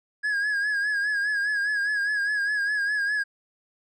triangle tone with vibrato, 1661.2 Hz, G#6, in tune, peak -21 dBFS, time 0.23-3.24 s, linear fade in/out 20 ms, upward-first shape sine, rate 4.9 Hz, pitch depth 56 cents each way, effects resampled to 24000 Hz

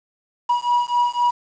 triangle beating tone pair, 965 / 968.9 Hz, B5 / B5, -40 / -33 cents, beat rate 3.9 Hz, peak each -18 dBFS, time 0.49-1.31 s, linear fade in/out 10 ms, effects resampled to 16000 Hz + 7-bit

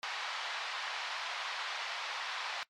pink band-pass noise, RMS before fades -39 dBFS, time 0.03-2.63 s, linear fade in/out 0 ms, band 810 to 4600 Hz, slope 24 dB/octave, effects noise-tail reverb RT60 0.1 s tail -20 dB re dry + MP3 64 kbps

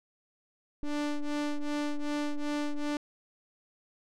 square ring-modulated tone, 147.3 Hz, D3, 6 cents sharp, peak -27 dBFS, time 0.83-2.97 s, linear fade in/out 2 ms, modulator 146 Hz, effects low-pass 7000 Hz 12 dB/octave

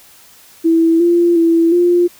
sine tone with pitch steps, 329 / 344.4 / 332.4 / 350.5 Hz, E4 / F4 / E4 / F4, -3 / -24 / +15 / +6 cents, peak -8 dBFS, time 0.64-2.08 s, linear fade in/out 20 ms, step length 360 ms, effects white hiss -44 dBFS RMS until 2.19 s

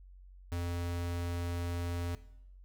square tone, 86.7 Hz, F2, 12 cents flat, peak -34 dBFS, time 0.52-2.15 s, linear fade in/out 0 ms, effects noise-tail reverb RT60 0.8 s tail -17 dB re dry + added 46 Hz sine -51 dBFS peak until 2.64 s

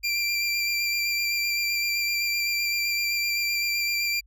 25% pulse tone with vibrato, 2367 Hz, D7, 13 cents sharp, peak -20 dBFS, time 0.03-4.21 s, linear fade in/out 20 ms, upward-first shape square, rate 7.8 Hz, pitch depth 13 cents each way, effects added 50 Hz sine -53 dBFS peak until 4.26 s

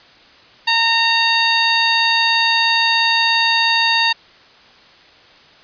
harmonic tone with a mistuned harmonic, 917 Hz, A#5, 29 cents flat, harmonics 1 / 2 / 3 / 4 / 5, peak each -19 / -19 / -19 / -19 / -19 dBFS, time 0.67-4.13 s, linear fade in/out 10 ms, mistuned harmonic 4, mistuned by +23 cents, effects white hiss -46 dBFS RMS until 5.63 s + resampled to 11025 Hz

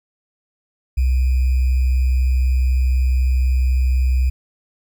sine tone with sample-and-hold, 64 Hz, C2, 38 cents flat, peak -13 dBFS, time 0.97-4.3 s, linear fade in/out 10 ms, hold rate 2450 Hz, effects none

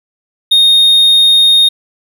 triangle tone, 3700 Hz, A#7, 14 cents flat, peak -3 dBFS, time 0.51-1.69 s, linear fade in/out 10 ms, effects none

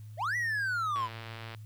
triangle linear two-way sweep, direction up then down, 534 to 1975.5 to 961 Hz, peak -27 dBFS, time 0.17-1.09 s, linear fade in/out 50 ms, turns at 0.36 s
click train, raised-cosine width 0.3 ms, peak -27 dBFS, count 68, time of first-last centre 0.96-1.548 s, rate 114 Hz
effects added 107 Hz sine -43 dBFS peak until 1.65 s + white hiss -66 dBFS RMS until 1.65 s

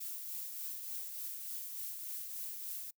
violet noise with tremolo, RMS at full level -41 dBFS, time 0-2.91 s, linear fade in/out 10 ms, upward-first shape triangle, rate 3.4 Hz, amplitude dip 40%, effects noise-tail reverb RT60 0.1 s tail -25 dB re dry

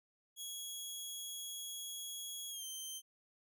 15% pulse tone with pitch glide, 3329 to 3124 Hz, G#7 to G7, +3 to -7 cents, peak -36 dBFS, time 0.36-3.02 s, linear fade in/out 50 ms, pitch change -110 cents, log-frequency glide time 2.5-2.65 s, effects none

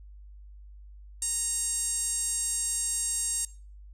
5% pulse tone with band-pass filter, 932.3 Hz, A#5, in tune, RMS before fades -30 dBFS, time 1.22-3.45 s, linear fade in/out 2 ms, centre 8200 Hz, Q 4.7, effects noise-tail reverb RT60 0.4 s tail -20 dB re dry + added 50 Hz sine -45 dBFS peak until 3.93 s

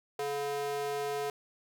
square tone with high-pass filter, 142.6 Hz, C#3, 49 cents sharp, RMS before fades -34 dBFS, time 0.19-1.3 s, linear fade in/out 2 ms, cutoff 520 Hz, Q 5, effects 10-bit

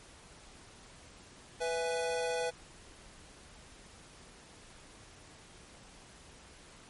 square chord, E major, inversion second, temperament equal with one note detuned, 495.3 / 659.3 / 830.6 Hz, B4 / E5 / G#5, +5 / 0 / 0 cents, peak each -34 / -39 / -40 dBFS, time 1.6-2.51 s, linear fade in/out 20 ms, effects pink hiss -55 dBFS RMS until 6.89 s + MP3 48 kbps

